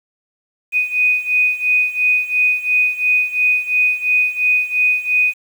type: beating tone pair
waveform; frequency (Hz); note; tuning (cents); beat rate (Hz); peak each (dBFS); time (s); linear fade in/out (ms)
sine; 2489 / 2491.9; D#7 / D#7; 0 / +2; 2.9; -15 / -18; 0.72-5.34; 50
effects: 7-bit